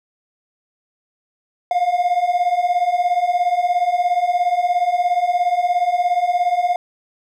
triangle beating tone pair, 698.5 / 715.5 Hz, F5 / F5, 0 / +42 cents, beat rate 17 Hz, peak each -18 / -15 dBFS, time 1.71-6.76 s, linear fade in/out 2 ms, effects none

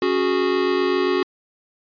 square chord, C# suspended fourth, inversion none, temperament equal with one note detuned, 277.2 / 367.7 / 415.3 Hz, C#4 / F#4 / G#4, 0 / -11 / 0 cents, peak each -26 / -20 / -25 dBFS, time 0.02-1.23 s, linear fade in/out 2 ms, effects resampled to 11025 Hz

